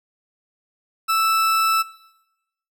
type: tone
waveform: 40% pulse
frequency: 1318.5 Hz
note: E6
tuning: in tune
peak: -16 dBFS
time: 1.08-1.83 s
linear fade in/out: 20 ms
effects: noise-tail reverb RT60 0.9 s tail -19 dB re dry